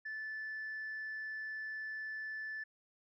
sine tone, 1748 Hz, A6, 12 cents flat, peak -38 dBFS, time 0.05-2.64 s, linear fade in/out 10 ms, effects tanh soft clip ceiling -37 dBFS

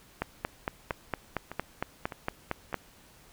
two click trains, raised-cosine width 0.5 ms, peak -23 / -14 dBFS, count 4 / 12, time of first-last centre 0.91-2.728 / 0.22-2.743 s, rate 1.65 / 4.36 Hz, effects pink hiss -57 dBFS RMS until 3.32 s

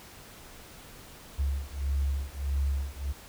sine beating tone pair, 68.5 / 70.1 Hz, C#2 / C#2, -20 / +20 cents, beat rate 1.6 Hz, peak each -30 dBFS, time 1.38-3.13 s, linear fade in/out 20 ms, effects pink hiss -49 dBFS RMS until 3.28 s

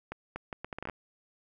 accelerating click train, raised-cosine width 0.5 ms, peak -22 dBFS, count 11, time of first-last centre 0.12-0.897 s, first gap 240 ms, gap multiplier 0.7, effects none

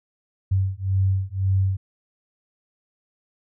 sine beating tone pair, 94.9 / 96.8 Hz, F#2 / G2, +44 / -21 cents, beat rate 1.9 Hz, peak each -22 dBFS, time 0.51-1.77 s, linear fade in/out 10 ms, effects none

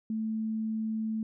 sine tone, 220 Hz, A3, in tune, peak -29 dBFS, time 0.1-1.23 s, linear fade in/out 2 ms, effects none

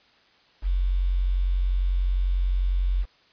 sine tone with quantisation, 45.59 Hz, F#1, 25 cents flat, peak -20 dBFS, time 0.62-3.06 s, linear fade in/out 50 ms, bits 8, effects white hiss -59 dBFS RMS until 3.32 s + resampled to 11025 Hz

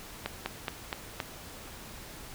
slowing click train, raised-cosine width 0.3 ms, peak -15 dBFS, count 5, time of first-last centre 0.26-1.202 s, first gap 200 ms, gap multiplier 1.11, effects pink hiss -46 dBFS RMS until 2.34 s

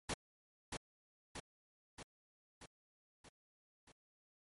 pink noise with echo, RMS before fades -39 dBFS, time 0.09-0.14 s, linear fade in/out 5 ms, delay 630 ms, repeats 6, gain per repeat -4 dB, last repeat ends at 3.92 s, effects MP3 48 kbps

